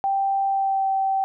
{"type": "tone with pitch glide", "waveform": "sine", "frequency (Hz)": [784, 774.1], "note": ["G5", "G5"], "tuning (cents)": [0, -22], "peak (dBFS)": -19, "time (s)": [0.04, 1.24], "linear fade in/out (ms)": 0, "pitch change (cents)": -22, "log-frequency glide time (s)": [0.47, 0.88], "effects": []}